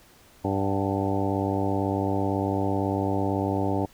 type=harmonic tone with a mistuned harmonic; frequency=98 Hz; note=G2; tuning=in tune; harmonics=1 / 2 / 3 / 4 / 5 / 6 / 7 / 8 / 9; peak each=-29 / -32 / -28 / -32 / -34 / -34 / -35 / -35 / -34 dBFS; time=0.44-3.86 s; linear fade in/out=10 ms; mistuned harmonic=7; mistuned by=+74 cents; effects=pink hiss -55 dBFS RMS until 3.93 s